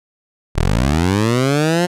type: linear sweep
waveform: 15% pulse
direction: up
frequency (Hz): 33.48 to 180.4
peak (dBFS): -7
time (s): 0.55-1.87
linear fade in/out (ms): 20
effects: low-pass 10000 Hz 12 dB/octave